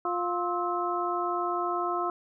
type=harmonic tone with a mistuned harmonic; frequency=352 Hz; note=F4; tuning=14 cents sharp; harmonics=1 / 2 / 3 / 4; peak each=-32 / -32 / -32 / -32 dBFS; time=0.05-2.1 s; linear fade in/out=2 ms; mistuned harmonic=4; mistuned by=-140 cents; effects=none